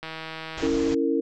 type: click train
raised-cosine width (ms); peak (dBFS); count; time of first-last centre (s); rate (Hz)
0.3; -19; 103; 0.03-0.667; 160
type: low-pass noise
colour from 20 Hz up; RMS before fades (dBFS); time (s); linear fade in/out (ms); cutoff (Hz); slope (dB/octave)
pink; -35; 0.57-0.95; 10; 7300; 96
type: chord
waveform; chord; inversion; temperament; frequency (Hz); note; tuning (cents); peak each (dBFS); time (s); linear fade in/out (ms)
sine; A# diminished; first; equal with one note detuned; 277.2 / 329.6 / 457.4; C#4 / E4 / A#4; 0 / 0 / -33; -25; 0.62-1.21; 10
effects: none